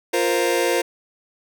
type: chord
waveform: sawtooth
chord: F suspended fourth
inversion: none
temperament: just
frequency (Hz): 349.2 / 465.6 / 523.8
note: F4 / Bb4 / C5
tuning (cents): 0 / -2 / +2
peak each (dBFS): -18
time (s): 0.13-0.82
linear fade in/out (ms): 10
effects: none